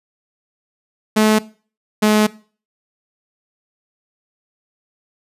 sawtooth tone pair in turn, 215.7 / 213 Hz, A3 / G#3, -34 / +44 cents, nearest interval unison, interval 22 cents, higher first, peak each -7 dBFS, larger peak neither, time 1.16-1.39 / 2.02-2.27 s, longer second, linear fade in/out 10 ms, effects noise-tail reverb RT60 0.4 s tail -20 dB re dry + resampled to 32000 Hz

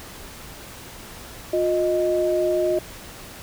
sine tone pair together, 356.5 / 622.3 Hz, F4 / D#5, +36 / 0 cents, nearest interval minor seventh, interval 964 cents, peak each -21 dBFS, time 1.53-2.79 s, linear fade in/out 5 ms, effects pink hiss -40 dBFS RMS until 3.42 s

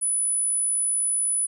sine tone, 9956 Hz, D#9, in tune, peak -21 dBFS, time 0.01-1.47 s, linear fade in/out 20 ms, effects none

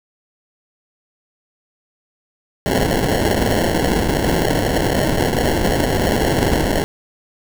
violet noise with sample-and-hold, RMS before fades -17 dBFS, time 2.66-6.84 s, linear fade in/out 0 ms, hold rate 1225 Hz, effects none

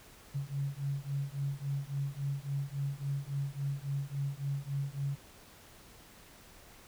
sine beating tone pair, 137.8 / 141.4 Hz, C#3 / C#3, -10 / +35 cents, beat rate 3.6 Hz, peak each -36 / -36 dBFS, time 0.34-5.16 s, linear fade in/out 20 ms, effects pink hiss -56 dBFS RMS until 6.87 s

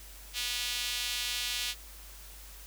sawtooth tone with high-pass filter, 244 Hz, B3, 21 cents flat, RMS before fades -34 dBFS, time 0.33-1.75 s, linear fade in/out 50 ms, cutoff 3200 Hz, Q 1.7, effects added 50 Hz sine -49 dBFS peak until 2.66 s + white hiss -51 dBFS RMS until 2.66 s

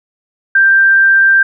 sine tone, 1577 Hz, G6, 10 cents sharp, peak -5 dBFS, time 0.55-1.43 s, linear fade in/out 5 ms, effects none

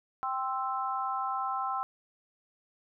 sine chord, C major, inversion second, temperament equal, 784 / 1046.5 / 1318.5 Hz, G5 / C6 / E6, 0 / 0 / 0 cents, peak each -34 dBFS, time 0.23-1.83 s, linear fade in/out 0 ms, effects none

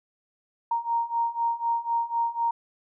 sine beating tone pair, 929 / 933 Hz, A#5 / A#5, -6 / +1 cents, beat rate 4 Hz, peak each -28 / -26 dBFS, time 0.71-2.51 s, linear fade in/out 5 ms, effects none

